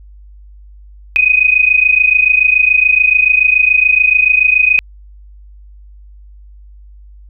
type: tone pair together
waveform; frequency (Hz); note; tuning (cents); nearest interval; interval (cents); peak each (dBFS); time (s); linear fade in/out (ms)
sine; 2489 / 2516; D#7 / D#7; 0 / +19; unison; 19; -10; 1.16-4.79; 0
effects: added 50 Hz sine -35 dBFS peak until 7.29 s